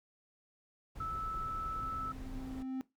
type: noise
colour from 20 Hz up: brown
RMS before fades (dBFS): -45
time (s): 0.95-2.63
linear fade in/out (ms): 10
type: tone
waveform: sine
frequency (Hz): 1311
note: E6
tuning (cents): -10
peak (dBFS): -36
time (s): 1-2.12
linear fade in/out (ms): 5
type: tone with exponential growth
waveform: triangle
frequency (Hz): 261.6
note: C4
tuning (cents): 0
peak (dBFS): -32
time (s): 1.06-2.81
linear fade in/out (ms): 0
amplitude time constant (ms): 380
effects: noise-tail reverb RT60 0.2 s tail -19 dB re dry